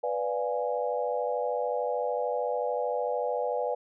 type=chord; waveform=sine; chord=B diminished seventh; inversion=none; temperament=equal; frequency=493.9 / 587.3 / 698.5 / 830.6 Hz; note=B4 / D5 / F5 / Ab5; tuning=0 / 0 / 0 / 0 cents; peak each=-30 / -32 / -35 / -34 dBFS; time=0.03-3.75 s; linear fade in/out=10 ms; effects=none